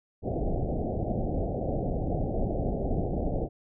pink low-pass noise, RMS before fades -29 dBFS, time 0.22-3.49 s, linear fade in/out 50 ms, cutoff 760 Hz, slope 96 dB/octave, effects none

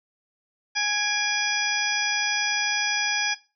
harmonic tone with a mistuned harmonic, 830.6 Hz, G#5, in tune, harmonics 1 / 2 / 3 / 4 / 6 / 7, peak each -32 / -27 / -28 / -32 / -27 / -31 dBFS, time 0.75-3.35 s, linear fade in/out 20 ms, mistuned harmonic 3, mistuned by -70 cents, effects noise-tail reverb RT60 0.3 s tail -18 dB re dry

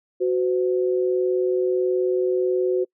sine tone pair together, 370 / 508.5 Hz, F#4 / C5, 0 / -50 cents, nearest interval tritone, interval 550 cents, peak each -19 / -25 dBFS, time 0.2-2.85 s, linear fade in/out 20 ms, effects noise-tail reverb RT60 0.1 s tail -26 dB re dry

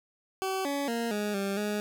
20% pulse tone with pitch steps, 381.3 / 282.3 / 232.8 / 208.1 / 197.5 / 208.5 Hz, G4 / C#4 / A#3 / G#3 / G3 / G#3, -48 / +32 / -2 / +4 / +13 / +7 cents, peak -24 dBFS, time 0.42-1.8 s, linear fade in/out 0 ms, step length 230 ms, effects none

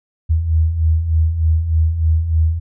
sine beating tone pair, 77.9 / 81.2 Hz, D#2 / E2, +3 / -26 cents, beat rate 3.3 Hz, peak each -20 / -13 dBFS, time 0.29-2.6 s, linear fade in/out 20 ms, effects none

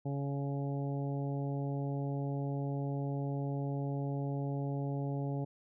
harmonic tone, 140 Hz, C#3, 18 cents sharp, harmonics 1 / 2 / 3 / 4 / 5 / 6, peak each -34 / -40 / -44 / -46 / -48 / -50 dBFS, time 0.05-5.45 s, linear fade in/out 10 ms, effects none

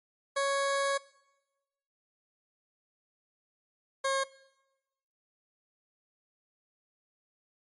20% pulse tone pair in turn, 554.4 / 540.2 Hz, C#5 / C#5, 0 / -45 cents, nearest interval unison, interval 45 cents, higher first, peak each -22 dBFS, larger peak neither, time 0.36-0.98 / 4.04-4.24 s, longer first, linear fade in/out 10 ms, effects noise-tail reverb RT60 1.0 s tail -21 dB re dry + MP3 48 kbps

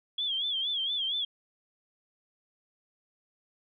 sine tone with vibrato, 3322 Hz, G#7, in tune, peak -28 dBFS, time 0.18-1.25 s, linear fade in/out 5 ms, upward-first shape sine, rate 4.3 Hz, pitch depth 110 cents each way, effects none

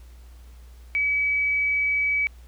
sine tone with frequency modulation, 2283 Hz, D7, 50 cents flat, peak -20 dBFS, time 0.95-2.27 s, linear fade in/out 0 ms, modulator 25.8 Hz, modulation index 0.21, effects added 60 Hz sine -43 dBFS peak until 2.47 s + pink hiss -58 dBFS RMS until 2.47 s

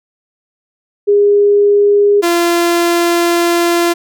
sine / sawtooth tone pair in turn, 408.3 / 343.3 Hz, G#4 / F4, -29 / -30 cents, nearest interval minor third, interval 301 cents, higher first, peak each -6 dBFS, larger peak neither, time 1.07-2.22 / 2.22-3.94 s, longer second, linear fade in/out 20 ms, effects none

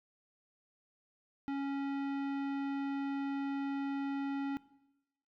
sine tone with tanh clipping, 277.2 Hz, C#4, in tune, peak -36 dBFS, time 1.48-4.57 s, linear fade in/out 0 ms, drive 17 dB, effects noise-tail reverb RT60 0.9 s tail -19 dB re dry

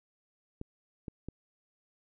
clicks, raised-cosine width 3 ms, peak -26 dBFS, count 3, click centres 0.614 / 1.082 / 1.286 s, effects none

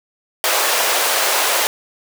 pink high-pass noise, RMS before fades -17 dBFS, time 0.44-1.67 s, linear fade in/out 0 ms, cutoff 500 Hz, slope 24 dB/octave, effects none

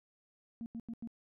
sine tone bursts, 230.6 Hz, A#3, 19 cents flat, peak -38 dBFS, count 4, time 0.61-1.074 s, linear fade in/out 0 ms, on 50 ms, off 88 ms, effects tanh soft clip ceiling -34 dBFS

